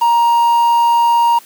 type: tone with quantisation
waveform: triangle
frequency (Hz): 939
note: A#5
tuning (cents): +12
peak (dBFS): -7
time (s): 0.01-1.39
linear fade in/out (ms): 10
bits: 5
effects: white hiss -42 dBFS RMS until 1.45 s + high-pass 150 Hz 12 dB/octave